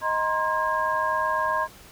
sine tone cluster, 626 / 945 / 1053 / 1630 Hz, D#5 / A#5 / C6 / G#6, +10 / +23 / +11 / -33 cents, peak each -29 / -28 / -25 / -29 dBFS, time 0.01-1.68 s, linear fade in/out 50 ms, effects pink hiss -48 dBFS RMS until 1.91 s

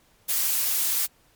blue noise, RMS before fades -24 dBFS, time 0.28-1.07 s, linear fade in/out 20 ms, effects pink hiss -61 dBFS RMS until 1.35 s + MP3 96 kbps

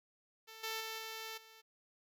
5% pulse tone with level steps, 443.9 Hz, A4, 15 cents sharp, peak -40 / -27 / -30 / -32 / -46 dBFS, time 0.47-1.62 s, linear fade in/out 20 ms, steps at 0.63 / 0.8 / 0.98 / 1.37 s, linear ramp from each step 10 ms, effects none

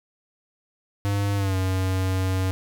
square tone with pitch glide, 100.7 to 93.96 Hz, G2 to F#2, +47 to +27 cents, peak -22 dBFS, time 1.05-2.51 s, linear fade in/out 0 ms, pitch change -120 cents, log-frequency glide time 1.36-1.56 s, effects none

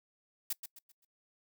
blue noise with echo, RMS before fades -34 dBFS, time 0.5-0.53 s, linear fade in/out 5 ms, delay 130 ms, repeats 4, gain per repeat -9 dB, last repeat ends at 1.05 s, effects noise-tail reverb RT60 0.1 s tail -23 dB re dry

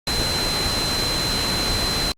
sine tone in noise, 4078 Hz, C8, 45 cents flat, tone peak -23 dBFS, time 0.07-2.12 s, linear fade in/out 2 ms, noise pink, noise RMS -24 dBFS, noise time 0.07-2.12 s, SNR -2 dB, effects low-pass 11000 Hz 12 dB/octave + Opus 48 kbps

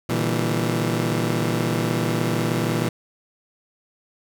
20% pulse chord, E half-diminished seventh, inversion second, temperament just, 118.67 / 148.33 / 164.81 / 197.78 Hz, Bb2 / D3 / E3 / G3, +31 / +18 / 0 / +16 cents, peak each -19 / -25 / -20 / -25 dBFS, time 0.09-2.89 s, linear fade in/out 5 ms, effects none

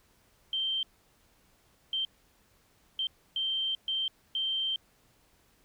sine tone bursts at uneven times, 3136 Hz, G7, in tune, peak -28 dBFS, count 6, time 0.53-0.83 / 1.93-2.05 / 2.99-3.07 / 3.36-3.75 / 3.88-4.08 / 4.35-4.76 s, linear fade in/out 2 ms, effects pink hiss -66 dBFS RMS until 5.64 s

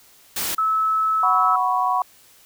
white noise, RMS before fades -25 dBFS, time 0.36-0.55 s, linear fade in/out 5 ms
sine tone, 1300 Hz, E6, 24 cents flat, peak -17 dBFS, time 0.58-1.56 s, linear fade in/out 5 ms
sine chord, F# suspended fourth, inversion none, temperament just, 740 / 986.7 / 1110 Hz, F#5 / B5 / C#6, 0 / -2 / +2 cents, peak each -22 dBFS, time 1.23-2.02 s, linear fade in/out 2 ms
effects white hiss -52 dBFS RMS until 2.45 s

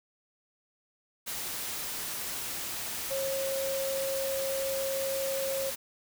sine tone in noise, 541 Hz, C#5, 42 cents flat, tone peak -30 dBFS, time 3.1-5.71 s, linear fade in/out 20 ms, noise white, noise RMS -36 dBFS, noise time 1.26-5.76 s, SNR +3 dB, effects none

